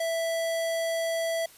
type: tone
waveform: square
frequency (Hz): 660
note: E5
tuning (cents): +2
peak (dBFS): -27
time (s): 0-1.46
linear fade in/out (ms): 5
effects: white hiss -53 dBFS RMS until 1.57 s + resampled to 32000 Hz